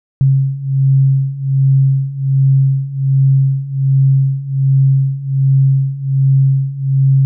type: beating tone pair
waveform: sine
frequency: 134.6 / 135.9 Hz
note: C3 / C#3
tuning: +49 / -34 cents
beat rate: 1.3 Hz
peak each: -14 / -11 dBFS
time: 0.21-7.25 s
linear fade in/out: 0 ms
effects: none